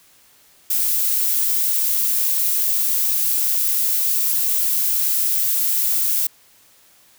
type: noise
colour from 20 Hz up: violet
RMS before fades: -19 dBFS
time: 0.7-6.27 s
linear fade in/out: 5 ms
effects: white hiss -53 dBFS RMS until 7.18 s